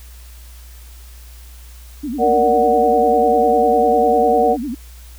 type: tone with vibrato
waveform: sine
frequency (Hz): 261.6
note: C4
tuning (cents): 0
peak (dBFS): -21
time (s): 2.03-4.75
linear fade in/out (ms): 10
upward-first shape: sine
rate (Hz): 10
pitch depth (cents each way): 260
type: chord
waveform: sine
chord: Bb augmented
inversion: none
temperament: equal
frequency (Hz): 466.2 / 587.3 / 740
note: Bb4 / D5 / F#5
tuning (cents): 0 / 0 / 0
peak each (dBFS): -15 / -20 / -14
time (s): 2.18-4.57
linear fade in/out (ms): 50
effects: added 60 Hz sine -36 dBFS peak until 5.18 s + white hiss -46 dBFS RMS until 5.18 s

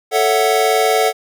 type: chord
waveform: square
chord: F# minor seventh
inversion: first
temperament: equal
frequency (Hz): 440 / 554.4 / 659.3 / 740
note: A4 / C#5 / E5 / F#5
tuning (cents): 0 / 0 / 0 / 0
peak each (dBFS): -17 / -22 / -21 / -17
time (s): 0.11-1.13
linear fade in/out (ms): 50
effects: none

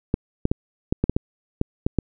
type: clicks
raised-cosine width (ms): 3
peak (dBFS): -6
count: 10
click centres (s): 0.141 / 0.454 / 0.515 / 0.925 / 1.04 / 1.096 / 1.165 / 1.614 / 1.865 / 1.987
effects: none

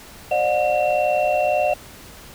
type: tone cluster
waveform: sine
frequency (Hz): 539 / 601 / 724 / 2717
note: C#5 / D5 / F#5 / F7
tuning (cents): -49 / +40 / -38 / -48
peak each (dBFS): -26 / -19 / -20 / -27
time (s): 0.31-1.74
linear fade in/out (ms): 5
effects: tanh soft clip ceiling -7 dBFS + pink hiss -42 dBFS RMS until 2.34 s

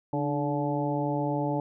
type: harmonic tone with a mistuned harmonic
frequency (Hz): 143.8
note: D3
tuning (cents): -36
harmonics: 1 / 2 / 3 / 4 / 5 / 6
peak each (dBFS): -31 / -30 / -36 / -33 / -37 / -33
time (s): 0.13-1.6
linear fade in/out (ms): 2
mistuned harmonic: 2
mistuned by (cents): +57
effects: none

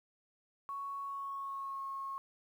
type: tone with pitch glide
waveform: sine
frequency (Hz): 1111 to 1089.4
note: C#6 to C#6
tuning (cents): +4 to -30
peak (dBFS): -38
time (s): 0.69-2.18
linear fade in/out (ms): 0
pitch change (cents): -34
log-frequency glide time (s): 1.03-1.82
effects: 11-bit

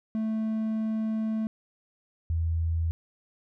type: tone pair in turn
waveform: triangle / sine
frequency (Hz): 219.7 / 82.29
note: A3 / E2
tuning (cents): -2 / -2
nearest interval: octave + perfect fourth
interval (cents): 1700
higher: first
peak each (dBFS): -24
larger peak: neither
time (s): 0.15-1.47 / 2.3-2.91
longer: first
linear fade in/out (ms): 0
effects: none

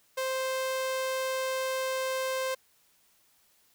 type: tone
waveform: sawtooth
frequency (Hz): 523.3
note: C5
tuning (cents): 0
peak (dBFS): -25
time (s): 0.17-2.55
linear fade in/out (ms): 10
effects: white hiss -66 dBFS RMS until 3.74 s

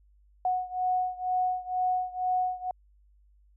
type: beating tone pair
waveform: sine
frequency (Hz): 734 / 736.1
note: F#5 / F#5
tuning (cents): -14 / -9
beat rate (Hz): 2.1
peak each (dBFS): -28 / -30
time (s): 0.45-2.71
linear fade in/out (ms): 2
effects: added 50 Hz sine -58 dBFS peak until 3.56 s

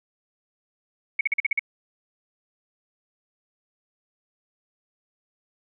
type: tone bursts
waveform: sine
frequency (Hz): 2217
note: C#7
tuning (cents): 0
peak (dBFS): -18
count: 7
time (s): 1.19-1.594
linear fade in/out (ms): 5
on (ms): 20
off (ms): 44
effects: none

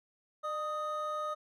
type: tone pair together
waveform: triangle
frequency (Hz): 604.5 / 1248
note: D5 / D#6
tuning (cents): +50 / +5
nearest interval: octave + minor second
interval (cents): 1255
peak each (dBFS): -36 / -33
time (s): 0.43-1.35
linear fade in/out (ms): 20
effects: none

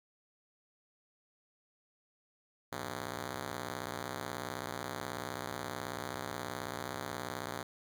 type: ring-modulated tone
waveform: 5% pulse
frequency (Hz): 134.7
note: C#3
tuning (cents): -49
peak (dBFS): -24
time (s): 2.72-7.63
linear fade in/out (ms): 5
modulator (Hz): 29.3
effects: none

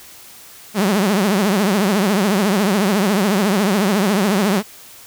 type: tone with vibrato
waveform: sawtooth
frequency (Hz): 199.4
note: G3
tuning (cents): +30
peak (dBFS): -10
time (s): 0.74-4.63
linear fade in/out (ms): 50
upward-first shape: triangle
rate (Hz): 14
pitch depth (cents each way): 190
effects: white hiss -41 dBFS RMS until 5.06 s

